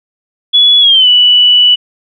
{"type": "tone with pitch glide", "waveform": "sine", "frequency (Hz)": [3400, 2960], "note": ["G#7", "F#7"], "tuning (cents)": [40, 0], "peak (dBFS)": -3, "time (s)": [0.53, 1.76], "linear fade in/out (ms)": 20, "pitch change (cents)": -240, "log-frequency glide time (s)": [0.8, 1.08], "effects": []}